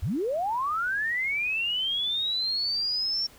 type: linear sweep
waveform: sine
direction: up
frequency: 56.9 to 5500 Hz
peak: -25 dBFS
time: 0.02-3.27 s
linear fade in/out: 10 ms
effects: pink hiss -53 dBFS RMS until 3.38 s